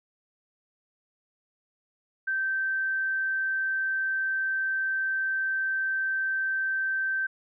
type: tone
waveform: sine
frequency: 1555 Hz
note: G6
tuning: 14 cents flat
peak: -25 dBFS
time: 2.27-7.27 s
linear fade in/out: 10 ms
effects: none